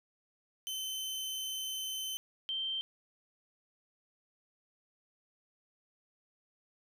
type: tone pair in turn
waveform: sawtooth / sine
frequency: 3067 / 3131 Hz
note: G7 / G7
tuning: -38 / -3 cents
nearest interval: unison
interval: 35 cents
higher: second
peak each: -33 / -33 dBFS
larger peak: neither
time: 0.67-2.17 / 2.49-2.81 s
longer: first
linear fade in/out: 0 ms
effects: none